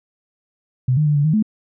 sine tone with pitch steps, 127.4 / 152.1 / 148.4 / 144.2 / 155.9 / 215.3 Hz, C3 / D#3 / D3 / D3 / D#3 / A3, -46 / -39 / +18 / -31 / +4 / -37 cents, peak -13 dBFS, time 0.88-1.426 s, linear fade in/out 5 ms, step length 91 ms, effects none

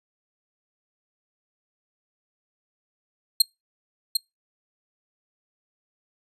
sawtooth tone with echo, 4209 Hz, C8, 9 cents sharp, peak -9 dBFS, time 3.4-3.42 s, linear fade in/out 5 ms, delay 750 ms, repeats 1, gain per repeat -6 dB, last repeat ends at 4.17 s, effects noise-tail reverb RT60 0.2 s tail -25 dB re dry + resampled to 32000 Hz

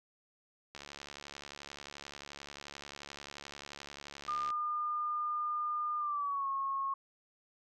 click train, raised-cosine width 0.2 ms, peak -28 dBFS, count 269, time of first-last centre 0.75-4.504 s, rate 71.4 Hz
sine tone with pitch glide, 1210 to 1090.5 Hz, D#6 to C#6, -49 to -29 cents, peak -32 dBFS, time 4.28-6.94 s, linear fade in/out 5 ms, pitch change -180 cents, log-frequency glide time 5.98-6.48 s
effects none

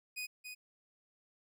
sawtooth tone with echo, 2489 Hz, D#7, in tune, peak -35 dBFS, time 0.16-0.27 s, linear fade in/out 20 ms, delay 280 ms, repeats 1, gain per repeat -6 dB, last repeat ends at 0.55 s, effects none

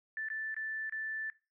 sine tone with dropouts, 1760 Hz, A6, in tune, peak -35 dBFS, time 0.17-1.3 s, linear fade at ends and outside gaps 1 ms, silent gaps 0.286-0.301 / 0.544-0.565 / 0.896-0.923 s, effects noise-tail reverb RT60 0.3 s tail -20 dB re dry

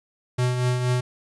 square tone with tremolo, 124.8 Hz, B2, 19 cents sharp, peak -19 dBFS, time 0.38-1.01 s, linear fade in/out 10 ms, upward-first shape triangle, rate 4.2 Hz, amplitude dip 50%, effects resampled to 24000 Hz + 10-bit

